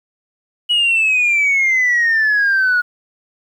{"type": "exponential sweep", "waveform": "sine", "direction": "down", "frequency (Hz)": [2935, 1438], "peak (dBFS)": -10, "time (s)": [0.69, 2.82], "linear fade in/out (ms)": 20, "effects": ["tanh soft clip ceiling -9 dBFS", "8-bit"]}